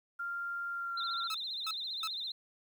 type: tone with pitch glide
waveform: sine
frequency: 1392 to 1372.8 Hz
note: F6 to F6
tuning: -6 to -30 cents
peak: -35 dBFS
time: 0.19-1.28 s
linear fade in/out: 10 ms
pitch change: -24 cents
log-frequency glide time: 0.7-1.07 s
type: tone with vibrato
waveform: sine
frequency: 3856 Hz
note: B7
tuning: 42 cents flat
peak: -36 dBFS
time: 0.97-2.32 s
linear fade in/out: 5 ms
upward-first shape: sine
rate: 15 Hz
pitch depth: 140 cents each way
type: tone bursts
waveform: sawtooth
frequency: 1298 Hz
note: E6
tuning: 27 cents flat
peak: -32 dBFS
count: 3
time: 1.3-2.075 s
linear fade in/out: 2 ms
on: 45 ms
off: 320 ms
effects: 11-bit